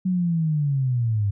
sine linear sweep, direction down, 187.6 to 97.9 Hz, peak -19 dBFS, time 0.05-1.31 s, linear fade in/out 10 ms, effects none

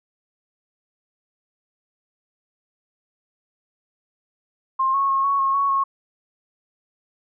sine tone with pitch steps, 1060 / 1100 / 1084 / 1112 / 1085 / 1113 / 1093 Hz, C6 / C#6 / C#6 / C#6 / C#6 / C#6 / C#6, +22 / -14 / -39 / +5 / -37 / +7 / -25 cents, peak -17 dBFS, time 4.79-5.84 s, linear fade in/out 10 ms, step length 150 ms, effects none

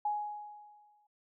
sine tone with exponential decay, 835 Hz, G#5, 9 cents sharp, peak -28 dBFS, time 0.05-1.07 s, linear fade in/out 5 ms, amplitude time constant 220 ms, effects none

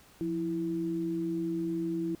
sine tone pair together, 174.61 / 329.6 Hz, F3 / E4, 0 / 0 cents, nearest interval major seventh, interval 1100 cents, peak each -36 / -30 dBFS, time 0.21-2.15 s, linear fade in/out 0 ms, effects pink hiss -58 dBFS RMS until 2.2 s

